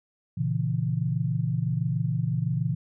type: chord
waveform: sine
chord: A# diminished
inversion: none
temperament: equal with one note detuned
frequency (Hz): 117.22 / 138.59 / 164.81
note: A#2 / C#3 / E3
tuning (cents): +10 / 0 / 0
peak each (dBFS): -28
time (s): 0.37-2.75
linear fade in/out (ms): 10
effects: none